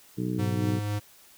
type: harmonic tone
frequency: 61.74 Hz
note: B1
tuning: in tune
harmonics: 2 / 3 / 4 / 5 / 6 / 7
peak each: -32 / -31 / -38 / -32 / -39 / -40 dBFS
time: 0.17-0.8 s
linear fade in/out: 20 ms
type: tone with tremolo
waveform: square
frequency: 103.83 Hz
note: G#2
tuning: in tune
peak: -27 dBFS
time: 0.38-1 s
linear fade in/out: 20 ms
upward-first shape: triangle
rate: 4 Hz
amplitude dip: 30%
effects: white hiss -55 dBFS RMS until 1.37 s